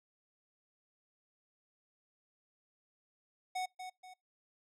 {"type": "tone with echo", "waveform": "square", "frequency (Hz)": 740, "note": "F#5", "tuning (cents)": 0, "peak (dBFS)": -35, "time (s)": [3.55, 3.66], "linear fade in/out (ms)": 10, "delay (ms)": 240, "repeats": 2, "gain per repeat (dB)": -8, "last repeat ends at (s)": 4.14, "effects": ["noise-tail reverb RT60 0.2 s tail -26 dB re dry", "low-pass 10000 Hz 12 dB/octave"]}